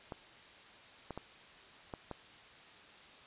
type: clicks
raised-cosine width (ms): 1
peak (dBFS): -27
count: 5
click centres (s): 0.122 / 1.107 / 1.176 / 1.938 / 2.113
effects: white hiss -56 dBFS RMS until 3.26 s + resampled to 8000 Hz